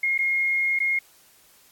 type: tone with dropouts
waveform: sine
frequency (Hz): 2145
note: C7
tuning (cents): +42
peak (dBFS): -20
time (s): 0.03-0.99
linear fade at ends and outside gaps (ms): 5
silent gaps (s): 0.179-0.188 / 0.79-0.801
effects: white hiss -56 dBFS RMS until 1.71 s + AAC 64 kbps